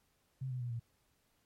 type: tone with pitch steps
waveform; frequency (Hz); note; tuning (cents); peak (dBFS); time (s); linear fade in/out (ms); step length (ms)
sine; 131.6 / 126.46 / 121.52 / 116.77; C3 / B2 / B2 / A#2; +10 / +41 / -28 / +3; -36; 0.41-0.798; 10; 97
effects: pink hiss -75 dBFS RMS until 1.45 s + MP3 64 kbps